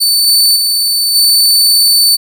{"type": "tone with level steps", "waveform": "sawtooth", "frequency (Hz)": 4519, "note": "C#8", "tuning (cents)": 33, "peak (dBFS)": [-5, -3, -7, -3], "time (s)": [0, 2.17], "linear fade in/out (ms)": 20, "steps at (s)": [0.26, 0.55, 1.14], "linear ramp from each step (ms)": 20, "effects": []}